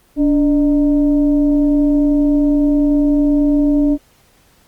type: tone with frequency modulation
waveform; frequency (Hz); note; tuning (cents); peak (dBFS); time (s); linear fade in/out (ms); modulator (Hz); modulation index
sine; 290; D4; -22; -10; 0.16-3.98; 50; 320; 0.45
effects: pink hiss -53 dBFS RMS until 4.67 s + Opus 24 kbps